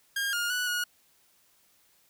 sawtooth tone with pitch steps, 1616 / 1419 / 1477 / 1448 Hz, G#6 / F6 / F#6 / F#6, -48 / +27 / -3 / -38 cents, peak -24 dBFS, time 0.16-0.84 s, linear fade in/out 5 ms, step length 170 ms, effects white hiss -65 dBFS RMS until 2.09 s

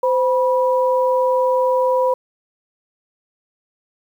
sine tone pair together, 515.4 / 976 Hz, C5 / B5, -26 / -21 cents, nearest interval major seventh, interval 1105 cents, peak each -15 / -19 dBFS, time 0.03-2.14 s, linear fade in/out 5 ms, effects 8-bit

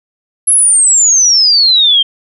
sine exponential sweep, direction down, 11120 to 3136 Hz, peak -5 dBFS, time 0.47-2.03 s, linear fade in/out 10 ms, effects none

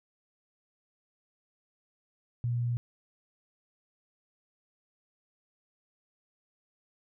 sine tone, 120 Hz, B2, 49 cents flat, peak -27 dBFS, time 2.44-2.77 s, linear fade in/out 0 ms, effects none

